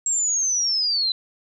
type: linear sweep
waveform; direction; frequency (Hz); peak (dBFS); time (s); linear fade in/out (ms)
sine; down; 7610 to 3989; -19; 0.06-1.12; 2
effects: none